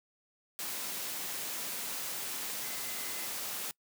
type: tone in noise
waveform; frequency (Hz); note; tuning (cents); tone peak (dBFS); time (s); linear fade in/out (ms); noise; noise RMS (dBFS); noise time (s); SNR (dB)
sine; 2043; C7; -42; -49; 2.63-3.27; 0; white; -38; 0.59-3.71; -14
effects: noise-tail reverb RT60 0.1 s tail -24 dB re dry + high-pass 150 Hz 12 dB/octave